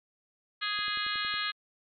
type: harmonic tone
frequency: 415.3 Hz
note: G#4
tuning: in tune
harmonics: 3 / 4 / 5 / 6 / 7 / 8 / 9 / 10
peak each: -36 / -35 / -39 / -41 / -40 / -38 / -40 / -37 dBFS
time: 0.61-1.52 s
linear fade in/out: 20 ms
type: click train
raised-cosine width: 2 ms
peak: -37 dBFS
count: 7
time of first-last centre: 0.79-1.34 s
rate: 10.9 Hz
effects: MP3 96 kbps